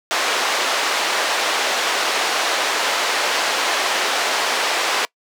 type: band-pass noise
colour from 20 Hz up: pink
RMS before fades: -20 dBFS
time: 0.11-5.05 s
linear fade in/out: 0 ms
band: 570 to 5600 Hz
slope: 12 dB/octave
effects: noise-tail reverb RT60 0.1 s tail -24 dB re dry + high-pass 300 Hz 12 dB/octave